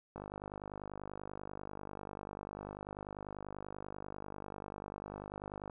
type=click train; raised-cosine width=1 ms; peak=-29 dBFS; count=279; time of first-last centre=0.16-5.698 s; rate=50.2 Hz; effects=none